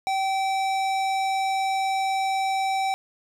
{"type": "tone with hard clipping", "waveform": "sine", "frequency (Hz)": 772, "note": "G5", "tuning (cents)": -27, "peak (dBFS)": -24, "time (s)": [0.07, 2.94], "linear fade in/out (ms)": 0, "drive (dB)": 16, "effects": []}